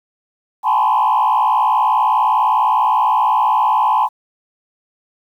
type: tone with frequency modulation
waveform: sine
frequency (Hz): 932.3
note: A#5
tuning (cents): 0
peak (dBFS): -10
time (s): 0.63-4.09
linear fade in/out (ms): 50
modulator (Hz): 59.7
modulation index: 2.1
effects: tanh soft clip ceiling -8 dBFS + 8-bit